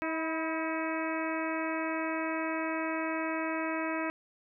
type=harmonic tone with a mistuned harmonic; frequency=320.1 Hz; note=D#4; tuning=49 cents sharp; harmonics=1 / 2 / 3 / 4 / 5 / 6 / 7 / 8; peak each=-34 / -37 / -39 / -40 / -41 / -42 / -42 / -43 dBFS; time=0.02-4.1 s; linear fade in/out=0 ms; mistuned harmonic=3; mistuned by=+40 cents; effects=none